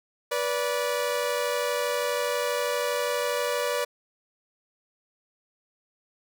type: tone pair together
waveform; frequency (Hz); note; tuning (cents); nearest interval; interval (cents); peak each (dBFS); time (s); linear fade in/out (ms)
sawtooth; 488.6 / 581; B4 / D5; -19 / -19; minor third; 300; -24; 0.31-3.85; 10
effects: none